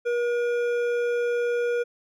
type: tone with hard clipping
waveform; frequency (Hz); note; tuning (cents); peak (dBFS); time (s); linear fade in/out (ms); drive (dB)
triangle; 479.1; A#4; +47; -24; 0.05-1.84; 20; 13
effects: none